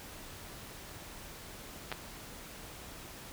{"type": "clicks", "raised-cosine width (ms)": 0.3, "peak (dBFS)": -20, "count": 2, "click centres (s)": [1.917, 1.925], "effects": ["pink hiss -48 dBFS RMS until 3.32 s"]}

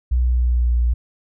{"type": "tone with pitch glide", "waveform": "sine", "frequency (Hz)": [61.74, 59.53], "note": ["B1", "A#1"], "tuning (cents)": [0, 37], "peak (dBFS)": -14, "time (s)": [0.11, 0.94], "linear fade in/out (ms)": 10, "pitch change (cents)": -63, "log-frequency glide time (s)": [0.22, 0.77], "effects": []}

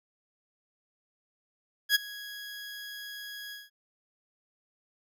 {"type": "tone with ADSR envelope", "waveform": "20% pulse", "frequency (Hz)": 1661.2, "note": "G#6", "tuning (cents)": 0, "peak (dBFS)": -14, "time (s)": [1.89, 3.7], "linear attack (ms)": 62, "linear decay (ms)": 17, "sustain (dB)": -21, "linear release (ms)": 180, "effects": []}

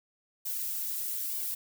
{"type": "noise with flanger", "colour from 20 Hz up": "violet", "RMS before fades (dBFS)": -34, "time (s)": [0.45, 1.55], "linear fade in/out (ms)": 10, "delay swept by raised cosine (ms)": [1.5, 4.3], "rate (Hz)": 1.1, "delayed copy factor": -1, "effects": []}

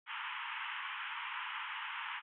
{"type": "band-pass noise", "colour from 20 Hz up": "pink", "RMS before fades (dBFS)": -42, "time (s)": [0.06, 2.22], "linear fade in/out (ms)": 50, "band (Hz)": [870, 3200], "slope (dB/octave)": 96, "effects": []}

